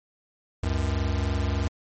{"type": "tone pair together", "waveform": "square", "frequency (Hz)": [69.6, 92.9], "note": ["C#2", "F#2"], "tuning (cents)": [8, 7], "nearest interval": "perfect fourth", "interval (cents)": 499, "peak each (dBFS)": -27, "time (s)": [0.63, 1.68], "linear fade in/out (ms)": 5, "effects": ["MP3 32 kbps"]}